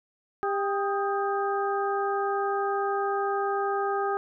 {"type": "harmonic tone with a mistuned harmonic", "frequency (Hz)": 397.7, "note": "G4", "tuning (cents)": 25, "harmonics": [1, 2, 3, 4], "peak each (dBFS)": [-28, -29, -31, -37], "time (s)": [0.43, 4.17], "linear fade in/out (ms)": 0, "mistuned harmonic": 3, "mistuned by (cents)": 73, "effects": []}